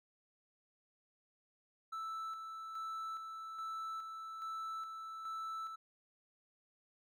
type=tone with tremolo; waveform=triangle; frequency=1318.5 Hz; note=E6; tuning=in tune; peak=-38 dBFS; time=1.92-5.76 s; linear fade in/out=10 ms; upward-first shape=square; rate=1.2 Hz; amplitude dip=40%; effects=none